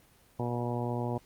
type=harmonic tone; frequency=120.7 Hz; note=B2; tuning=39 cents flat; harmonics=1 / 2 / 3 / 4 / 5 / 6 / 7 / 8; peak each=-33 / -36 / -38 / -39 / -40 / -41 / -41 / -42 dBFS; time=0.39-1.18 s; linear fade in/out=5 ms; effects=pink hiss -62 dBFS RMS until 1.25 s + Opus 24 kbps